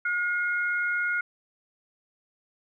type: tone pair together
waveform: sine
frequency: 1433 / 2144 Hz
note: F6 / C7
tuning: +44 / +42 cents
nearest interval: perfect fifth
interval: 698 cents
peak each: -25 / -31 dBFS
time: 0.05-1.21 s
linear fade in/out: 5 ms
effects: none